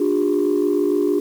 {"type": "tone cluster", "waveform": "sine", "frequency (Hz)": [294.9, 359.1, 405.7], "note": ["D4", "F4", "G#4"], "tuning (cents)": [7, 48, -41], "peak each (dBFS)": -19, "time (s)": [0, 1.2], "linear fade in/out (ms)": 5, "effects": ["tanh soft clip ceiling -10 dBFS", "7-bit"]}